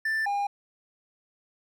triangle tone pair in turn, 1771 / 808.3 Hz, A6 / G#5, +11 / -47 cents, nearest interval octave + major second, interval 1358 cents, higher first, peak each -23 dBFS, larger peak neither, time 0.05-0.26 / 0.26-0.47 s, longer neither, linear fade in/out 5 ms, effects none

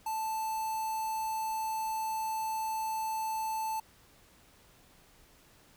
square tone with notch filter, 880 Hz, A5, in tune, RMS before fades -34 dBFS, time 0.06-3.8 s, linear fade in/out 5 ms, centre 3300 Hz, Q 0.86, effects pink hiss -61 dBFS RMS until 5.76 s

